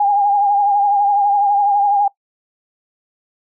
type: tone with vibrato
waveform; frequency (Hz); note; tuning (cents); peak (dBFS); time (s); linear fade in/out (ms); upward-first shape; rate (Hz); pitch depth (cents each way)
sine; 811; G#5; -41; -11; 0-2.08; 5; triangle; 12; 55
effects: noise-tail reverb RT60 0.1 s tail -20 dB re dry